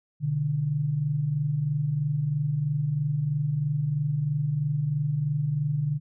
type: tone pair together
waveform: sine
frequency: 125.1 / 148.17 Hz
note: B2 / D3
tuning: +23 / +16 cents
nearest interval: minor third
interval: 293 cents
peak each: -31 / -24 dBFS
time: 0.2-6 s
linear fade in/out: 50 ms
effects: none